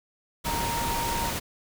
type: tone in noise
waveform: sine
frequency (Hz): 932.3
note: A#5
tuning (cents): 0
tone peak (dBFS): -29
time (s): 0.45-1.31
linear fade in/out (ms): 20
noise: pink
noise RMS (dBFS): -30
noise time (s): 0.44-1.4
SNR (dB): -2
effects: none